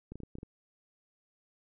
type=clicks; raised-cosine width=3 ms; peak=-30 dBFS; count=7; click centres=0.12 / 0.156 / 0.203 / 0.234 / 0.354 / 0.385 / 0.431 s; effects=none